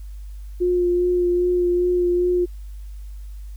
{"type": "tone with vibrato", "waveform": "sine", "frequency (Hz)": 355, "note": "F4", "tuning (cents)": 28, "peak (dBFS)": -16, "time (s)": [0.6, 2.46], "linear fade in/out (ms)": 20, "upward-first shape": "sine", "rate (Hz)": 2.5, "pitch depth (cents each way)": 16, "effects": ["added 50 Hz sine -32 dBFS peak until 3.56 s", "white hiss -58 dBFS RMS until 3.56 s"]}